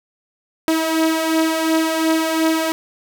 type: beating tone pair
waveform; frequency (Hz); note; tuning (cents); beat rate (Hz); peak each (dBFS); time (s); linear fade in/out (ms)
sawtooth; 319.3 / 322.1; D#4 / E4; +45 / -40; 2.8; -18 / -13; 0.68-2.72; 0
effects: none